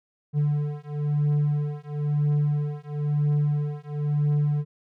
triangle beating tone pair, 146.83 / 147.83 Hz, D3 / D3, 0 / +12 cents, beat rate 1 Hz, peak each -23 dBFS, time 0.33-4.65 s, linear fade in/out 50 ms, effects none

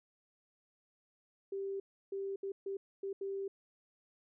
sine tone bursts at uneven times, 392 Hz, G4, in tune, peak -36 dBFS, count 6, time 1.52-1.8 / 2.12-2.36 / 2.43-2.52 / 2.66-2.77 / 3.03-3.13 / 3.21-3.48 s, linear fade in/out 5 ms, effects none

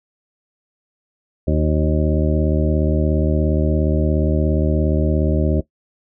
harmonic tone with a mistuned harmonic, 77.1 Hz, D#2, 15 cents flat, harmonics 1 / 2 / 3 / 4 / 5 / 7 / 8, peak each -18 / -21 / -23 / -24 / -25 / -26 / -27 dBFS, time 1.47-5.61 s, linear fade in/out 10 ms, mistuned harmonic 5, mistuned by -17 cents, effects noise-tail reverb RT60 0.1 s tail -17 dB re dry

